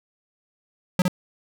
square tone with echo, 181.3 Hz, F#3, 35 cents flat, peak -16 dBFS, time 0.99-1.02 s, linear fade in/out 2 ms, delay 61 ms, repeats 1, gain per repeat -3 dB, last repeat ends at 1.081 s, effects none

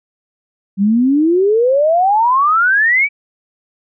sine exponential sweep, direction up, 190 to 2335 Hz, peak -9 dBFS, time 0.77-3.09 s, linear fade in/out 50 ms, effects none

